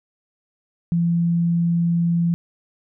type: tone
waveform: sine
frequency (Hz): 170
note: F3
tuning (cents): -46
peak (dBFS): -16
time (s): 0.92-2.34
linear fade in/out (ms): 0
effects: none